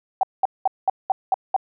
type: tone bursts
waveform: sine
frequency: 765 Hz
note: G5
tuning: 42 cents flat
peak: -14 dBFS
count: 7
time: 0.21-1.564 s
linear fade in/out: 2 ms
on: 22 ms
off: 200 ms
effects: none